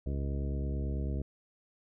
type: harmonic tone with a mistuned harmonic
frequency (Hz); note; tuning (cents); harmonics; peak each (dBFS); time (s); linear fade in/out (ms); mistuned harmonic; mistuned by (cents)
69.3; C#2; 0; 1 / 2 / 3 / 4 / 5 / 6 / 7 / 9; -32 / -38 / -42 / -44 / -46 / -48 / -49 / -51; 0.06-1.22; 5; 1; -19
effects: none